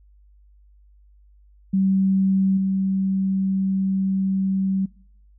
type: tone with level steps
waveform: sine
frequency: 192.1 Hz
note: G3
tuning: 35 cents flat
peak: -16 / -19 dBFS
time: 1.73-4.86 s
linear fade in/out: 10 ms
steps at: 2.57 s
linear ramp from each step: 5 ms
effects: noise-tail reverb RT60 0.7 s tail -25 dB re dry + added 50 Hz sine -50 dBFS peak until 5.38 s